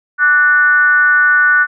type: tone with frequency modulation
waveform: sine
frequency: 1480 Hz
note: F#6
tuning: in tune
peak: -7 dBFS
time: 0.18-1.67 s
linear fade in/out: 50 ms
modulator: 314 Hz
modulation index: 0.55
effects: none